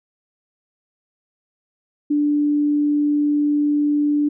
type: tone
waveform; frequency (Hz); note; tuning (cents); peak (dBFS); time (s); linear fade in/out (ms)
sine; 293.7; D4; 0; -15; 2.1-4.29; 10
effects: none